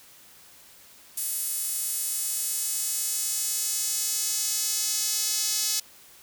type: tone with high-pass filter sweep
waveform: sawtooth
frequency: 427.9 Hz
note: A4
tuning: 48 cents flat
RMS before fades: -28 dBFS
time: 1.17-5.8 s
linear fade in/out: 5 ms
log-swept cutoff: 9900 to 5600 Hz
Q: 1.5
effects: white hiss -52 dBFS RMS until 6.22 s